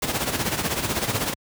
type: noise with tremolo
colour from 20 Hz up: pink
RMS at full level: -22 dBFS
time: 0.02-1.34 s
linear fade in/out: 5 ms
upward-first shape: sine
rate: 16 Hz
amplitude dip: 65%
effects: high-pass 80 Hz 12 dB/octave